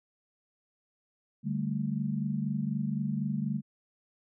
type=chord; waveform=sine; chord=D suspended fourth; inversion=none; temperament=equal; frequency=146.83 / 196 / 220 Hz; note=D3 / G3 / A3; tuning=0 / 0 / 0 cents; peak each=-33 dBFS; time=1.43-3.62 s; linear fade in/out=50 ms; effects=none